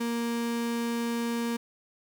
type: tone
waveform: 35% pulse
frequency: 234.1 Hz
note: A#3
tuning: 8 cents sharp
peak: -26 dBFS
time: 0-1.57 s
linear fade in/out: 10 ms
effects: 10-bit